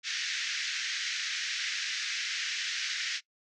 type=band-pass noise; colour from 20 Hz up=pink; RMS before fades=-34 dBFS; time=0.03-3.21 s; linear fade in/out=50 ms; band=1600 to 6400 Hz; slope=48 dB/octave; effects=noise-tail reverb RT60 0.1 s tail -21 dB re dry